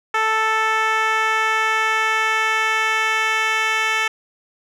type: tone with band-pass filter sweep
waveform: 10% pulse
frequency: 440 Hz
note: A4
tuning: in tune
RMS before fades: -19 dBFS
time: 0.14-4.08 s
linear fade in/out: 5 ms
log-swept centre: 1300 to 2400 Hz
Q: 0.97
effects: none